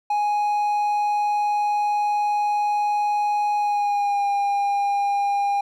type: tone with pitch glide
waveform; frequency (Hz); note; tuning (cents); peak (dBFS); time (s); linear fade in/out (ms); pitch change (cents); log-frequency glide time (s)
triangle; 830.6 to 806; G#5 to G5; 0 to +48; -17; 0.1-5.61; 5; -52; 3.57-4.27
effects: none